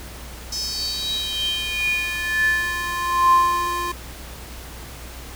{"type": "tone with high-pass filter sweep", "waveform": "square", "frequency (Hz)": 349.2, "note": "F4", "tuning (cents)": 0, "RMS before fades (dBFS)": -22, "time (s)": [0.52, 3.92], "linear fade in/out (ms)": 5, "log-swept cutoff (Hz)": [5500, 730], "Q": 9.7, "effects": ["added 60 Hz sine -37 dBFS peak until 5.35 s", "pink hiss -39 dBFS RMS until 5.35 s"]}